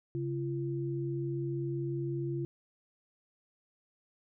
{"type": "tone pair together", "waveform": "sine", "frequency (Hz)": [136.4, 341.9], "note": ["C#3", "F4"], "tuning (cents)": [-28, -37], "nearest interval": "octave + major third", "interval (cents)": 1591, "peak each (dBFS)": [-34, -35], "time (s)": [0.15, 2.45], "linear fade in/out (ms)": 0, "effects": []}